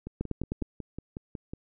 two click trains, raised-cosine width 3 ms, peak -24 / -17 dBFS, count 9 / 5, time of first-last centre 0.07-1.535 / 0.21-0.623 s, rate 5.46 / 9.69 Hz, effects none

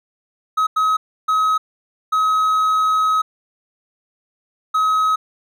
triangle tone bursts at uneven times, 1274 Hz, D#6, 41 cents sharp, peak -12 dBFS, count 5, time 0.57-0.67 / 0.76-0.97 / 1.28-1.58 / 2.12-3.22 / 4.74-5.16 s, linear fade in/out 10 ms, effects none

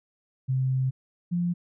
sine tone pair in turn, 130.81 / 174.61 Hz, C3 / F3, 0 / 0 cents, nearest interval perfect fourth, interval 500 cents, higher second, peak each -22 / -23 dBFS, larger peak first, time 0.48-0.91 / 1.31-1.54 s, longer first, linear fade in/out 20 ms, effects none

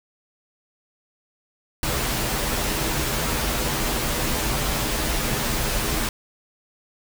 pink noise with comb filter, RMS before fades -24 dBFS, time 1.83-6.09 s, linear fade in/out 2 ms, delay 11 ms, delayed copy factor -0.6, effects none

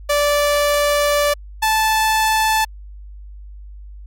sawtooth tone pair in turn, 583 / 875.2 Hz, D5 / A5, -13 / -9 cents, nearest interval perfect fifth, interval 704 cents, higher second, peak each -10 / -10 dBFS, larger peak neither, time 0.09-1.34 / 1.62-2.65 s, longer first, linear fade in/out 10 ms, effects added 50 Hz sine -33 dBFS peak until 4.06 s + MP3 64 kbps

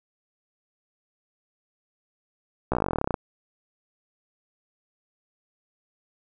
slowing click train, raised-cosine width 1 ms, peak -10 dBFS, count 19, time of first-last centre 2.72-3.142 s, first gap 15 ms, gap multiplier 1.05, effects none

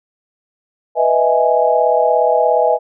sine chord, E major seventh, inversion second, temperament equal, 493.9 / 622.3 / 659.3 / 830.6 Hz, B4 / D#5 / E5 / G#5, 0 / 0 / 0 / 0 cents, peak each -16 dBFS, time 0.95-2.79 s, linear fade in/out 50 ms, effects none

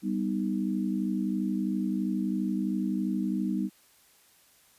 sine chord, G augmented, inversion none, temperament equal with one note detuned, 196 / 248.1 / 311.1 Hz, G3 / B3 / D#4, 0 / +8 / 0 cents, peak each -29 / -32 / -32 dBFS, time 0.02-3.7 s, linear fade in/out 50 ms, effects white hiss -61 dBFS RMS until 4.78 s + resampled to 32000 Hz

